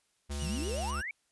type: tone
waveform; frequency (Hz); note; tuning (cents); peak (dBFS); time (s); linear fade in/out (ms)
square; 71.6; D2; -43; -35; 0.29-1.02; 20
type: high-pass noise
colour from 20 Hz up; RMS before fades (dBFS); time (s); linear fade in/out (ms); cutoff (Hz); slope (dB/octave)
pink; -46; 0.31-0.91; 5; 2900; 24
type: tone with vibrato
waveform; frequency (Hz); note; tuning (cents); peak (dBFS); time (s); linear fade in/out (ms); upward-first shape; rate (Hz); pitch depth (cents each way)
15% pulse; 2794; F7; 0; -35; 0.39-1.03; 20; sine; 8.1; 89
type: exponential sweep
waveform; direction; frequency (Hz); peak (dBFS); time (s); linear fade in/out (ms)
sine; up; 139.8 to 2349; -35; 0.42-1.11; 2
effects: white hiss -74 dBFS RMS until 1.31 s + resampled to 24000 Hz